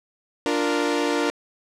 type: chord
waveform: sawtooth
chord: Bb major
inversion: first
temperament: equal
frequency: 293.7 / 349.2 / 466.2 Hz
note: D4 / F4 / Bb4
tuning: 0 / 0 / 0 cents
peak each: -20 / -23 / -21 dBFS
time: 0.46-1.3 s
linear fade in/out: 0 ms
effects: low-pass 7000 Hz 12 dB/octave + 9-bit